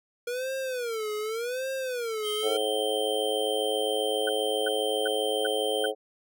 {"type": "tone with vibrato", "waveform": "square", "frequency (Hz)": 474.4, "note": "A#4", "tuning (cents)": 30, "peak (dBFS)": -30, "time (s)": [0.27, 2.57], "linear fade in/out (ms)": 5, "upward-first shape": "sine", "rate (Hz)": 0.86, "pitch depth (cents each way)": 200}
{"type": "tone", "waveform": "square", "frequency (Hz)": 3136, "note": "G7", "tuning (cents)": 0, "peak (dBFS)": -32, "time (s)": [2.22, 5.92], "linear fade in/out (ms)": 50}
{"type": "harmonic tone", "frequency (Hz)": 107.5, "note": "A2", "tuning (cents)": -40, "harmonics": [3, 4, 5, 6, 7], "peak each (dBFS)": [-39, -29, -30, -37, -35], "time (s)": [2.42, 5.95], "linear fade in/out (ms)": 50}
{"type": "tone bursts", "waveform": "sine", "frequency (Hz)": 1491, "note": "F#6", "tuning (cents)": 13, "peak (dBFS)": -27, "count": 5, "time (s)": [4.27, 5.86], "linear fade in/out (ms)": 5, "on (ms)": 22, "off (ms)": 370}
{"effects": []}